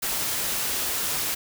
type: noise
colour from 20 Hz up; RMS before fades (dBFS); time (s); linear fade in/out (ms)
white; -27; 0.02-1.35; 10
effects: none